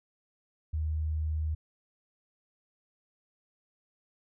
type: tone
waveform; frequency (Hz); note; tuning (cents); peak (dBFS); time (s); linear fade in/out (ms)
sine; 77.78; D#2; 0; -28; 0.73-1.55; 10
effects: none